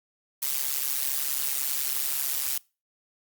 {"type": "noise with amplitude modulation", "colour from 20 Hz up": "blue", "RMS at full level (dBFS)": -24, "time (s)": [0.42, 2.58], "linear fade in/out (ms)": 5, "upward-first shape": "sine", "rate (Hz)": 138, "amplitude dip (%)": 90, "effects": ["noise-tail reverb RT60 0.3 s tail -24 dB re dry", "Opus 48 kbps"]}